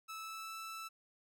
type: tone with pitch glide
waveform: sawtooth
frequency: 1309 to 1320.4 Hz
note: E6 to E6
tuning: -13 to +2 cents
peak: -40 dBFS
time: 0.08-0.89 s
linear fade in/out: 20 ms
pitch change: +15 cents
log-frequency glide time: 0.19-0.57 s
effects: none